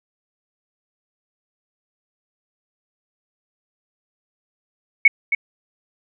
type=tone with echo; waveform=sine; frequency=2217 Hz; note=C#7; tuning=in tune; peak=-6 dBFS; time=5.05-5.08 s; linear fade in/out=5 ms; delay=270 ms; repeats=1; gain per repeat=-9 dB; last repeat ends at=5.35 s; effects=none